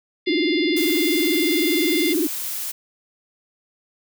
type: harmonic tone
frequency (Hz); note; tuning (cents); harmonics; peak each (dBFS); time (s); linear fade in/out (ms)
698.5; F5; 0; 3 / 4 / 5 / 6 / 7; -26 / -35 / -28 / -37 / -33; 0.26-2.14; 20
type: tone with vibrato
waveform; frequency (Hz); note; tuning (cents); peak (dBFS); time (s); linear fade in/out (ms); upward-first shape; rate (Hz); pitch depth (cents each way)
sine; 328.1; E4; -8; -18; 0.27-2.27; 5; sine; 20; 220
type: noise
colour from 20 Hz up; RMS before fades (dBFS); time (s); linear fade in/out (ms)
blue; -28; 0.76-2.72; 10
effects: none